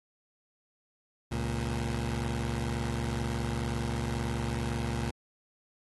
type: tone pair together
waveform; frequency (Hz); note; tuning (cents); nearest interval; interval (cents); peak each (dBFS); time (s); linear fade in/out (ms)
20% pulse; 69.3 / 116.54; C#2 / A#2; 0 / 0; major sixth; 900; -28 / -28; 1.31-5.11; 10
effects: AAC 32 kbps